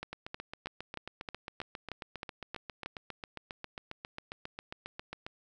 two click trains, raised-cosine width 0.3 ms, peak -24 / -22 dBFS, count 39 / 10, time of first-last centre 0.13-5.265 / 0.03-2.86 s, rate 7.4 / 3.18 Hz, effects none

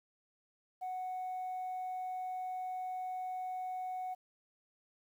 sine tone, 740 Hz, F#5, in tune, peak -35 dBFS, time 0.81-4.15 s, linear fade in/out 20 ms, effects tanh soft clip ceiling -35 dBFS + 11-bit

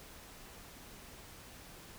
silence, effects pink hiss -53 dBFS RMS until 1.98 s

